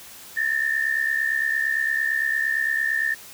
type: tone pair together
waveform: sine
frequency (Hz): 1745 / 1813.8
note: A6 / A#6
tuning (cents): -15 / -48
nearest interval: minor second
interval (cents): 67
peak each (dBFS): -25 / -22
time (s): 0.36-3.15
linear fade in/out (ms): 20
effects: white hiss -43 dBFS RMS until 3.33 s